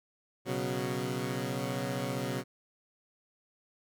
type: chord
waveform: 15% pulse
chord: B suspended second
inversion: none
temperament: equal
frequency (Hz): 123.47 / 138.59 / 185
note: B2 / C#3 / F#3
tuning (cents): 0 / 0 / 0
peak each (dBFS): -29 / -30 / -31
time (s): 0.45-2.44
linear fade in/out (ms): 50
effects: none